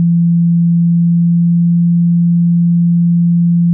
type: tone with pitch glide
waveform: sine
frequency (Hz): 170 to 171.38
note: F3 to F3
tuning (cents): -46 to -32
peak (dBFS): -7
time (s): 0-3.73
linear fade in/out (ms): 0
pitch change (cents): +14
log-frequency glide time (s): 0.74-1.83
effects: none